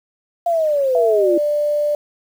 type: linear sweep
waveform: sine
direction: down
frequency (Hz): 698.5 to 329.6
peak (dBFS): -14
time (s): 0.46-1.38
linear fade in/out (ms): 5
type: tone with pitch glide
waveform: sine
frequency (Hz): 667 to 590.8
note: E5 to D5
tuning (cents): +20 to +10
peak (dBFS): -15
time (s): 0.95-1.95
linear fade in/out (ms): 2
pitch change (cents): -210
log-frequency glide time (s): 1.08-1.29
effects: 7-bit